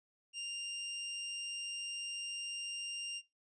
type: tone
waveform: sawtooth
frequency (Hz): 2794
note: F7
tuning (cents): 0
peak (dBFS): -36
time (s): 0.33-3.22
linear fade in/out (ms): 50
effects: noise-tail reverb RT60 0.2 s tail -19 dB re dry + resampled to 22050 Hz